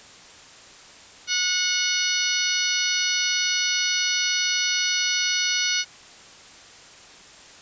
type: harmonic tone with a mistuned harmonic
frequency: 731 Hz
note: F#5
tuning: 21 cents flat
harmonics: 2 / 3 / 4 / 5 / 6 / 7 / 8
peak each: -30 / -28 / -28 / -30 / -28 / -31 / -27 dBFS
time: 1.27-5.85 s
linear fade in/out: 50 ms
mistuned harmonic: 8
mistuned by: +18 cents
effects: white hiss -46 dBFS RMS until 7.61 s + resampled to 16000 Hz